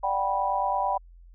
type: chord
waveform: sine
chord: G major seventh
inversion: second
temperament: just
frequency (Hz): 588 / 735 / 784 / 980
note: D5 / F#5 / G5 / B5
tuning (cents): +2 / -12 / 0 / -14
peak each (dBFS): -32 / -32 / -27 / -27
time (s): 0.03-0.98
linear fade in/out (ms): 10
effects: added 43 Hz sine -47 dBFS peak until 1.34 s